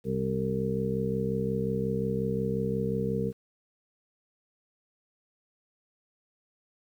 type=harmonic tone; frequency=65.6 Hz; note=C2; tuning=5 cents sharp; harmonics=1 / 2 / 3 / 4 / 6 / 7; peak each=-42 / -33 / -31 / -39 / -36 / -31 dBFS; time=0.04-3.33 s; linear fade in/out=50 ms; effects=10-bit